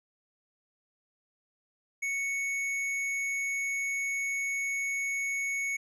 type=tone with hard clipping; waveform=triangle; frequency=2217 Hz; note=C#7; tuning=in tune; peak=-31 dBFS; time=2.02-5.77 s; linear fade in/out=10 ms; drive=13 dB; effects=resampled to 24000 Hz